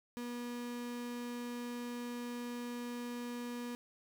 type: tone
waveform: 35% pulse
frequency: 241.5 Hz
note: B3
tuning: 39 cents flat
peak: -38 dBFS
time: 0.17-3.75 s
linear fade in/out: 0 ms
effects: none